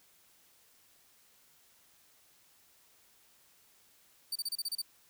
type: tone bursts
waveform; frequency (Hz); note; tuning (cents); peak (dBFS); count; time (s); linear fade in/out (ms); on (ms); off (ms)
sawtooth; 4607; D8; -34; -30; 8; 4.32-4.818; 5; 36; 30
effects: white hiss -65 dBFS RMS until 5.09 s